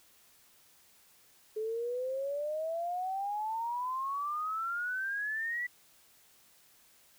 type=exponential sweep; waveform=sine; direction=up; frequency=427.3 to 1975.5 Hz; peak=-32 dBFS; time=1.56-5.67 s; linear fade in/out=10 ms; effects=white hiss -63 dBFS RMS until 7.18 s